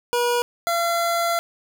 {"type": "tone pair in turn", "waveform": "25% pulse", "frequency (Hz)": [482.3, 682.1], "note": ["B4", "F5"], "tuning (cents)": [-41, -41], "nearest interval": "tritone", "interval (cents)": 600, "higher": "second", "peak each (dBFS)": [-15, -16], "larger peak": "first", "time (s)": [[0.13, 0.42], [0.67, 1.39]], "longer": "second", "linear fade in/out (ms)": 0, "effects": []}